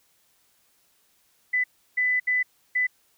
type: tone bursts at uneven times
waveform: sine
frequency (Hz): 1999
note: B6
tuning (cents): +20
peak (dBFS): -20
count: 4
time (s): 1.53-1.64 / 1.97-2.2 / 2.27-2.43 / 2.75-2.87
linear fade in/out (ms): 10
effects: white hiss -65 dBFS RMS until 3.17 s